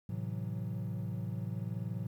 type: chord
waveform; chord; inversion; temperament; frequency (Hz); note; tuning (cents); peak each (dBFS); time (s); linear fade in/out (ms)
triangle; F# half-diminished seventh; first; equal; 110 / 130.81 / 164.81 / 185; A2 / C3 / E3 / F#3; 0 / 0 / 0 / 0; -36 / -40 / -40 / -40; 0.09-2.07; 5
effects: 11-bit

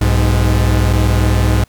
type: tone pair together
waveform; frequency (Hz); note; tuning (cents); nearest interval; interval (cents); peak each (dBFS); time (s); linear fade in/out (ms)
45% pulse; 63 / 103.68; B1 / G#2; +35 / -2; major sixth; 863; -13; 0.01-1.64; 5
effects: pink hiss -53 dBFS RMS until 1.68 s

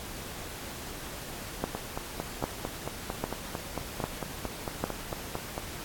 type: two click trains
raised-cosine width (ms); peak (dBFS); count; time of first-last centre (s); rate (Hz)
1; -18 / -13; 18 / 5; 1.75-5.579 / 1.64-4.84; 4.44 / 1.25
effects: pink hiss -41 dBFS RMS until 5.84 s + AAC 64 kbps

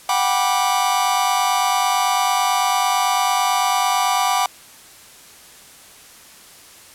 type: chord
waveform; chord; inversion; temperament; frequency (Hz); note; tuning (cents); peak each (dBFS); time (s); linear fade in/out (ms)
45% pulse; G major seventh; third; just; 735 / 784 / 980 / 1176; F#5 / G5 / B5 / D6; -12 / 0 / -14 / +2; -22; 0.09-4.46; 2
effects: white hiss -44 dBFS RMS until 6.94 s + low-pass 12000 Hz 12 dB/octave

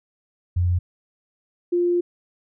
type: tone pair in turn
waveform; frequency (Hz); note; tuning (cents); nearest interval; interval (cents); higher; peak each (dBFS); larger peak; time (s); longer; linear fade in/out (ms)
sine; 88.6 / 350.3; F2 / F4; +25 / +5; 2 octaves; 2380; second; -17; neither; 0.56-0.79 / 1.72-2.01; second; 10
effects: none

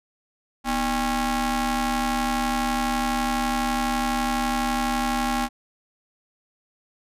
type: ring-modulated tone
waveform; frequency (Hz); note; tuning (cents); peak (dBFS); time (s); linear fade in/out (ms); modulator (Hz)
sawtooth; 280; C#4; +18; -15; 0.64-5.49; 50; 524
effects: resampled to 32000 Hz

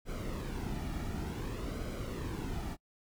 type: noise with flanger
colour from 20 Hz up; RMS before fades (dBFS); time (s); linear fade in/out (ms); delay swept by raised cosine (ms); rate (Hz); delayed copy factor
brown; -38; 0.05-2.77; 50; 1.1 to 1.95; 0.55; -0.55
effects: noise-tail reverb RT60 0.1 s tail -26 dB re dry

